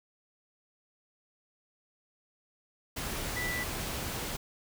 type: tone in noise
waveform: sine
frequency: 1975.5 Hz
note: B6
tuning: in tune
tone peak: -33 dBFS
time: 3.36-3.64 s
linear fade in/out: 10 ms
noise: pink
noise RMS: -36 dBFS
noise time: 2.96-4.37 s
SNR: 0 dB
effects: none